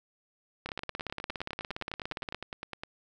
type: two click trains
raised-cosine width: 0.3 ms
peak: -19 / -21 dBFS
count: 30 / 22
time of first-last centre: 0.66-2.346 / 0.69-2.835 s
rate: 17.2 / 9.79 Hz
effects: none